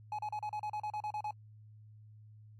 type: tone bursts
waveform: triangle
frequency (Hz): 845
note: G#5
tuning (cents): +30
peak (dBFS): -33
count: 12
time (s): 0.12-1.309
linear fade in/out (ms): 2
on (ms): 67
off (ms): 35
effects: added 107 Hz sine -53 dBFS peak until 2.59 s + AAC 64 kbps